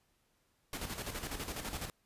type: noise with tremolo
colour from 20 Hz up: pink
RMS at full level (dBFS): -39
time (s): 0.73-1.9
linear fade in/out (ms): 2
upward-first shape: square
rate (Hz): 12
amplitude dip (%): 55
effects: pink hiss -75 dBFS RMS until 2.05 s + resampled to 32000 Hz